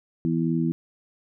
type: harmonic tone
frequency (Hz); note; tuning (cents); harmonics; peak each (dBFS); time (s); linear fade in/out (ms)
82.41; E2; 0; 2 / 3 / 4; -24 / -26 / -27; 0.25-0.72; 0
effects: none